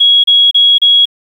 sine tone bursts, 3322 Hz, G#7, in tune, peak -4 dBFS, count 4, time 0-1.056 s, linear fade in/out 10 ms, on 240 ms, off 32 ms, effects 7-bit

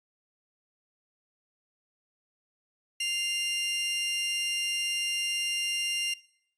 sawtooth tone pair together, 2091 / 2794 Hz, C7 / F7, -2 / 0 cents, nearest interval perfect fourth, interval 502 cents, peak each -35 / -25 dBFS, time 3-6.14 s, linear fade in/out 5 ms, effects noise-tail reverb RT60 0.7 s tail -21 dB re dry + resampled to 24000 Hz

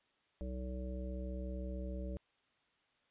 harmonic tone, 63.2 Hz, B1, 41 cents sharp, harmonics 1 / 3 / 5 / 7 / 9, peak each -40 / -46 / -50 / -53 / -49 dBFS, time 0.41-2.17 s, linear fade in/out 0 ms, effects white hiss -75 dBFS RMS until 3.1 s + resampled to 8000 Hz

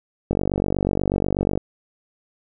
click train, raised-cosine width 2 ms, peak -7 dBFS, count 62, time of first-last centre 0.31-1.576 s, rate 48.2 Hz, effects none

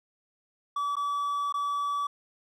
triangle tone with dropouts, 1148 Hz, D6, 40 cents flat, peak -25 dBFS, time 0.76-2.07 s, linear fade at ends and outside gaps 5 ms, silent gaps 0.956-0.966 / 1.525-1.54 s, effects none

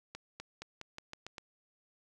accelerating click train, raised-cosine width 0.2 ms, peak -26 dBFS, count 8, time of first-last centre 0.15-1.382 s, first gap 250 ms, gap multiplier 0.88, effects none

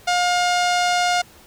sawtooth tone with low-pass filter, 712 Hz, F5, 33 cents sharp, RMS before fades -19 dBFS, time 0.07-1.22 s, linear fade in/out 10 ms, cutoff 6200 Hz, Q 1.3, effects pink hiss -48 dBFS RMS until 1.46 s

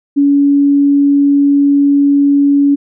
sine tone, 283 Hz, C#4, 36 cents sharp, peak -6 dBFS, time 0.16-2.76 s, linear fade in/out 20 ms, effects none

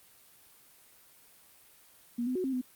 sine tone with pitch steps, 238.7 / 254.1 / 368.9 / 265.4 / 252.5 Hz, A#3 / B3 / F#4 / C4 / B3, +41 / +49 / -5 / +25 / +39 cents, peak -29 dBFS, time 2.18-2.615 s, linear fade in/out 10 ms, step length 87 ms, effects white hiss -59 dBFS RMS until 2.75 s + Opus 32 kbps

